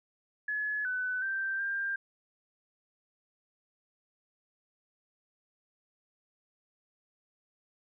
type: tone with pitch steps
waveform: sine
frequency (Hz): 1702 / 1503 / 1567 / 1593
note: G#6 / F#6 / G6 / G6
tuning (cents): +42 / +27 / -1 / +27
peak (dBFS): -30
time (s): 0.48-1.96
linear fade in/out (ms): 5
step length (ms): 370
effects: none